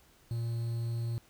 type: tone with quantisation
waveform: triangle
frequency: 116.54 Hz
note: A#2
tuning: in tune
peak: -29 dBFS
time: 0.31-1.18 s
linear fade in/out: 0 ms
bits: 9
effects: pink hiss -63 dBFS RMS until 1.29 s